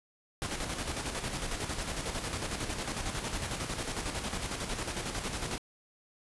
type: noise with tremolo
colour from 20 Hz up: pink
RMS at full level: -34 dBFS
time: 0.42-5.58 s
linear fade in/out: 0 ms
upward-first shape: square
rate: 11 Hz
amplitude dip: 45%
effects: resampled to 24000 Hz